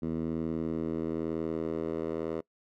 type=tone with band-pass filter sweep; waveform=10% pulse; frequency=81 Hz; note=E2; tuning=30 cents flat; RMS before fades=-33 dBFS; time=0.02-2.41 s; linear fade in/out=10 ms; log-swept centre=240 to 490 Hz; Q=1.5; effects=noise-tail reverb RT60 0.1 s tail -22 dB re dry